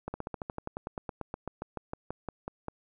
slowing click train, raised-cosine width 1 ms, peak -21 dBFS, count 23, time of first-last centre 0.08-2.684 s, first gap 60 ms, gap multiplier 1.06, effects none

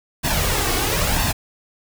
pink noise with flanger, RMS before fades -20 dBFS, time 0.23-1.33 s, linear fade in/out 20 ms, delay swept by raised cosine 1.1 to 2.7 ms, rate 1 Hz, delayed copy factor +0.6, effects none

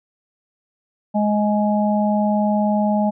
harmonic tone, 209.2 Hz, G#3, 13 cents sharp, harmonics 1 / 3 / 4, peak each -17 / -22 / -23 dBFS, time 1.14-3.11 s, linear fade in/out 20 ms, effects none

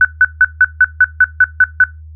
sine tone bursts, 1500 Hz, F#6, 23 cents sharp, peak -3 dBFS, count 10, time 0.01-1.84 s, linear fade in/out 2 ms, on 39 ms, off 160 ms, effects noise-tail reverb RT60 0.2 s tail -19 dB re dry + added 78 Hz sine -31 dBFS peak until 2.15 s

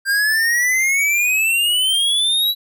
square exponential sweep, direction up, 1582 to 3951 Hz, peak -15 dBFS, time 0.05-2.55 s, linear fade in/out 50 ms, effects none

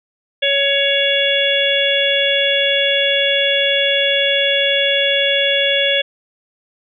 harmonic tone with a mistuned harmonic, 558 Hz, C#5, 11 cents sharp, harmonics 1 / 3 / 4 / 5 / 6, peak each -18 / -22 / -22 / -20 / -17 dBFS, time 0.42-6.02 s, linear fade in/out 10 ms, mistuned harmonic 6, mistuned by +18 cents, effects none

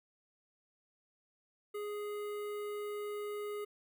square tone with notch filter, 415.3 Hz, G#4, in tune, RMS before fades -40 dBFS, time 1.74-3.65 s, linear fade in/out 10 ms, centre 5500 Hz, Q 0.58, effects none

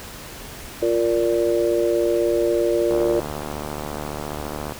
harmonic tone, 116.54 Hz, A#2, in tune, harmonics 3 / 4 / 5, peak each -20 / -22 / -22 dBFS, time 0.82-3.2 s, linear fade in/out 5 ms
click train, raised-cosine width 1 ms, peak -15 dBFS, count 136, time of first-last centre 2.91-4.722 s, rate 74.5 Hz
effects pink hiss -37 dBFS RMS until 4.79 s

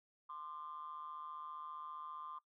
triangle ring-modulated tone, 77.5 Hz, D#2, 6 cents flat, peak -40 dBFS, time 0.29-2.39 s, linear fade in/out 10 ms, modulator 1120 Hz, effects noise-tail reverb RT60 0.1 s tail -20 dB re dry + tanh soft clip ceiling -38 dBFS

